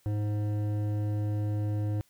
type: tone with hard clipping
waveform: sine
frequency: 104.6 Hz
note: G#2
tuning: 13 cents sharp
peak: -29 dBFS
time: 0.06-2.01 s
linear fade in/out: 0 ms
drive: 11 dB
effects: white hiss -66 dBFS RMS until 2.09 s